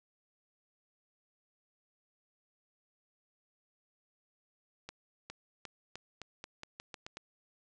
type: accelerating click train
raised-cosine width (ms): 0.2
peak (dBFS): -26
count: 11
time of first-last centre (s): 4.89-7.17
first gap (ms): 410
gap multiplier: 0.86
effects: resampled to 22050 Hz